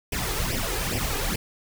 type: noise with flanger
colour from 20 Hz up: pink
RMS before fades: -27 dBFS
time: 0.12-1.36 s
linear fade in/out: 5 ms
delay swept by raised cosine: 0.36 to 2.46 ms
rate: 2.4 Hz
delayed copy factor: +0.75
effects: none